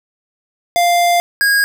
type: tone pair in turn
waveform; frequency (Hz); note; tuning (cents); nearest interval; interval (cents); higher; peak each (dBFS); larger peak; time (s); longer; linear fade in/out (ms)
square; 697 / 1637.3; F5 / G#6; -4 / -25; octave + minor third; 1479; second; -11; neither; 0.76-1.2 / 1.41-1.64; first; 0
effects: none